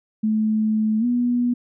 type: tone with pitch glide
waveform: sine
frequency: 216.7 to 243.2 Hz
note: A3 to B3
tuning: -26 to -26 cents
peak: -17 dBFS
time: 0.23-1.54 s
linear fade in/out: 10 ms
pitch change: +200 cents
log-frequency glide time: 0.99-1.05 s
effects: none